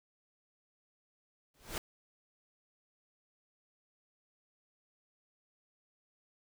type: noise with exponential growth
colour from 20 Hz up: pink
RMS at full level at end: -34 dBFS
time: 1.54-1.78 s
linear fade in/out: 2 ms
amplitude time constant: 51 ms
effects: none